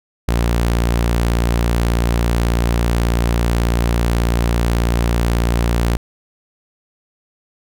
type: tone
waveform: sawtooth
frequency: 58.27 Hz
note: A#1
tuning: in tune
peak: -10 dBFS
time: 0.28-5.97 s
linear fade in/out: 5 ms
effects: none